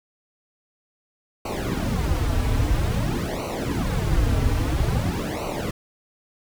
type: noise with flanger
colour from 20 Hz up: brown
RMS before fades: -23 dBFS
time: 1.45-5.71 s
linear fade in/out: 5 ms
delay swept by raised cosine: 0.58 to 5.68 ms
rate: 0.5 Hz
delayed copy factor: -1
effects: none